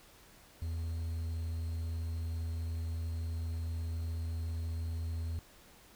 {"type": "tone with quantisation", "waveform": "triangle", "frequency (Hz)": 82.41, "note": "E2", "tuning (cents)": 0, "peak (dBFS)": -32, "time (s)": [0.62, 5.39], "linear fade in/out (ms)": 0, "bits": 10, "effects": ["pink hiss -59 dBFS RMS until 5.95 s"]}